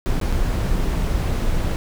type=noise with dropouts; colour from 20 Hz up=brown; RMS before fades=-20 dBFS; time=0.06-1.76 s; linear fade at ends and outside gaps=0 ms; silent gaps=0.2-0.213 / 0.321-0.325 s; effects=none